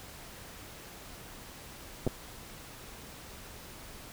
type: clicks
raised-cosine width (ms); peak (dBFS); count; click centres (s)
2; -16; 2; 2.067 / 2.075
effects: pink hiss -48 dBFS RMS until 4.12 s